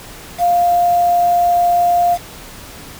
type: tone with quantisation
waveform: sine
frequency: 701 Hz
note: F5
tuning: 6 cents sharp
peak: -10 dBFS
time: 0.38-2.18 s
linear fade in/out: 50 ms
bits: 5
effects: pink hiss -35 dBFS RMS until 2.99 s